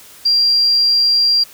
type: tone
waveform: sine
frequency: 4756 Hz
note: D8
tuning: 21 cents sharp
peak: -10 dBFS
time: 0.25-1.44 s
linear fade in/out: 10 ms
effects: white hiss -41 dBFS RMS until 1.53 s